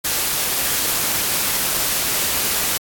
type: noise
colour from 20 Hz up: white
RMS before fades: -20 dBFS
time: 0.04-2.78 s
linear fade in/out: 10 ms
effects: AAC 64 kbps

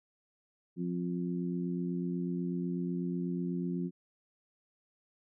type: harmonic tone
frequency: 88.1 Hz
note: F2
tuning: 16 cents sharp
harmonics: 2 / 3 / 4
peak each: -33 / -38 / -40 dBFS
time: 0.76-3.91 s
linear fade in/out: 50 ms
effects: none

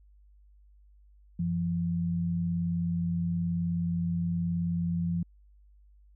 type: tone pair together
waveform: sine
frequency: 92.22 / 171.2 Hz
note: F#2 / F3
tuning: -5 / -34 cents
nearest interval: major seventh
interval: 1071 cents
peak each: -35 / -27 dBFS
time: 1.39-5.23 s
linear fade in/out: 5 ms
effects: added 50 Hz sine -55 dBFS peak until 6.15 s

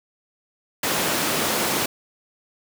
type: high-pass noise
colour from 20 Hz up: pink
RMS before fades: -23 dBFS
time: 0.83-1.86 s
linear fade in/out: 5 ms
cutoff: 210 Hz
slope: 12 dB/octave
effects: none

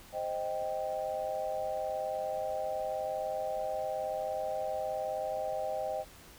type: chord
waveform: sine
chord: C minor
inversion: none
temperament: equal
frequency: 523.3 / 622.3 / 784 Hz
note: C5 / Eb5 / G5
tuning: 0 / 0 / 0 cents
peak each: -38 / -35 / -37 dBFS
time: 0.12-6.05 s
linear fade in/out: 50 ms
effects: pink hiss -54 dBFS RMS until 6.38 s

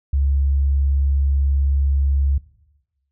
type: tone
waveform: sine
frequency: 69.3 Hz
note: C#2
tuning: in tune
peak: -15 dBFS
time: 0.13-2.38 s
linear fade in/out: 5 ms
effects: noise-tail reverb RT60 1.0 s tail -18 dB re dry

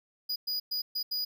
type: tone bursts at uneven times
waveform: square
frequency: 4919 Hz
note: D#8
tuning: 21 cents flat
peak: -30 dBFS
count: 5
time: 0.29-0.36 / 0.47-0.6 / 0.71-0.82 / 0.95-1.03 / 1.11-1.25 s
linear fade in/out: 10 ms
effects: none

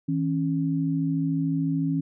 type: tone pair together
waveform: sine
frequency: 160.79 / 274.5 Hz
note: E3 / C#4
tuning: -43 / -17 cents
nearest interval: major sixth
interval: 926 cents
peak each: -25 dBFS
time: 0.08-2.01 s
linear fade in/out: 10 ms
effects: none

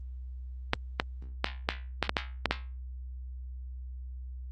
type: clicks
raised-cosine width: 0.3 ms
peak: -8 dBFS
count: 9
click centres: 0.734 / 0.999 / 1.444 / 1.689 / 2.027 / 2.094 / 2.168 / 2.457 / 2.51 s
effects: added 63 Hz sine -38 dBFS peak until 4.51 s + Opus 24 kbps

